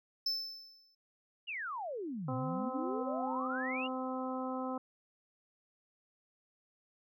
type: tone with exponential decay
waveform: triangle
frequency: 5274 Hz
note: E8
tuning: in tune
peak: -28 dBFS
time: 0.26-0.95 s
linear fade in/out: 5 ms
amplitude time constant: 150 ms
type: exponential two-way sweep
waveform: sine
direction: down then up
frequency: 2958 to 116.54 to 2958 Hz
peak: -37 dBFS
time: 1.47-3.88 s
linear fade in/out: 20 ms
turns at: 2.34 s
type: harmonic tone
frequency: 258.4 Hz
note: C4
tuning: 21 cents flat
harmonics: 1 / 2 / 3 / 4 / 5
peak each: -38 / -41 / -43 / -44 / -45 dBFS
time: 2.28-4.78 s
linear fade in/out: 5 ms
effects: none